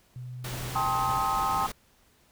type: tone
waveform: sine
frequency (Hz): 124.9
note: B2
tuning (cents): +20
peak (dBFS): -36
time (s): 0.16-1.18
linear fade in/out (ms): 0
type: noise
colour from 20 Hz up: pink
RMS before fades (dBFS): -37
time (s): 0.44-1.72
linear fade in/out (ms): 5
type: chord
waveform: sine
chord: A half-diminished seventh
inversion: third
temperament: just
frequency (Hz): 792 / 880 / 1056 / 1267.2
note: G5 / A5 / C6 / Eb6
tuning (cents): +18 / 0 / +16 / +31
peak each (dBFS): -30 / -32 / -30 / -29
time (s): 0.75-1.67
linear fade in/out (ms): 10
effects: pink hiss -63 dBFS RMS until 2.31 s